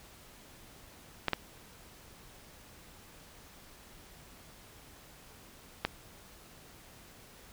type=clicks; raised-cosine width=0.3 ms; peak=-12 dBFS; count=3; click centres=1.283 / 1.333 / 5.85 s; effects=pink hiss -55 dBFS RMS until 7.52 s